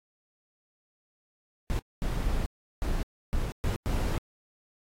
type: noise bursts at uneven times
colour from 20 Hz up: brown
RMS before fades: -28 dBFS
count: 6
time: 1.7-1.79 / 2.02-2.46 / 2.82-3.03 / 3.33-3.52 / 3.64-3.76 / 3.86-4.18 s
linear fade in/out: 0 ms
effects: AAC 48 kbps